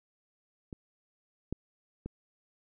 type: clicks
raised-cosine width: 3 ms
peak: -28 / -20 / -25 dBFS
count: 3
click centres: 0.728 / 1.526 / 2.06 s
effects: none